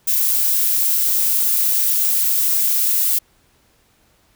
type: noise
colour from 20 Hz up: violet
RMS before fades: -17 dBFS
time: 0.07-3.19 s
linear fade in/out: 10 ms
effects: pink hiss -58 dBFS RMS until 4.35 s